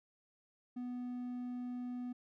triangle tone, 246.9 Hz, B3, in tune, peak -37 dBFS, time 0.76-2.13 s, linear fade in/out 10 ms, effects none

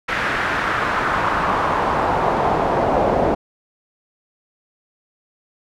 brown noise with band-pass filter sweep, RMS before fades -19 dBFS, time 0.08-3.35 s, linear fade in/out 10 ms, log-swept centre 1800 to 630 Hz, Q 2.1, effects none

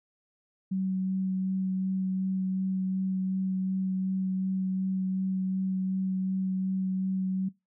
sine tone with vibrato, 188.7 Hz, F#3, 34 cents sharp, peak -26 dBFS, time 0.71-7.49 s, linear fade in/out 10 ms, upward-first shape sine, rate 2.7 Hz, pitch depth 9 cents each way, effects noise-tail reverb RT60 0.2 s tail -20 dB re dry

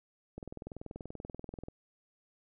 click train, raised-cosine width 2 ms, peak -29 dBFS, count 28, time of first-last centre 0.38-1.684 s, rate 20.7 Hz, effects none

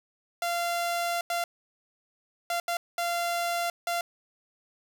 sawtooth tone bursts at uneven times, 690 Hz, F5, 21 cents flat, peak -23 dBFS, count 6, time 0.42-1.21 / 1.3-1.44 / 2.5-2.6 / 2.68-2.77 / 2.98-3.7 / 3.87-4.01 s, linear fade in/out 2 ms, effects none

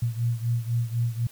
sine beating tone pair, 116.6 / 120.6 Hz, A#2 / B2, +1 / -41 cents, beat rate 4 Hz, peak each -25 / -28 dBFS, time 0.02-1.27 s, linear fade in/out 5 ms, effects white hiss -51 dBFS RMS until 1.31 s

